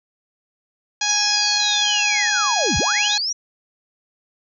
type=harmonic tone; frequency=830.6 Hz; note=G#5; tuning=in tune; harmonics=1 / 2 / 3 / 4 / 5 / 6 / 7 / 8; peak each=-27 / -27 / -27 / -27 / -27 / -27 / -27 / -27 dBFS; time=1.01-3.18 s; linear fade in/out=5 ms
type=linear two-way sweep; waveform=sine; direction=down then up; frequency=5900 to 46.25 to 5900 Hz; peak=-20 dBFS; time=1.08-3.33 s; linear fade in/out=10 ms; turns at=2.78 s
effects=none